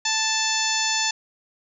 harmonic tone, 880 Hz, A5, in tune, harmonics 1 / 2 / 3 / 4 / 5 / 6 / 7 / 8, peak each -29 / -29 / -29 / -29 / -29 / -29 / -29 / -29 dBFS, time 0.05-1.11 s, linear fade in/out 5 ms, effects none

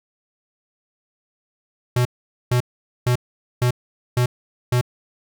square tone bursts, 123.47 Hz, B2, in tune, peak -16 dBFS, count 6, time 1.96-4.812 s, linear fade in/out 5 ms, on 92 ms, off 460 ms, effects none

